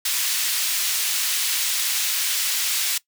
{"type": "high-pass noise", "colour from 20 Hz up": "pink", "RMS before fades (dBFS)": -23, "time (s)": [0.05, 2.98], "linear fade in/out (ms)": 5, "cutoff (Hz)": 2900, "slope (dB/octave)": 12, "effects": ["noise-tail reverb RT60 0.1 s tail -20 dB re dry"]}